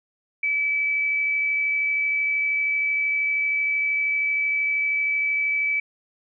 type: tone with amplitude modulation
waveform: sine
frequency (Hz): 2300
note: D7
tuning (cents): -37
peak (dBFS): -19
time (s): 0.43-5.8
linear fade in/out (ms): 5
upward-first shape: sine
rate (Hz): 72.9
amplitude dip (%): 25
effects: none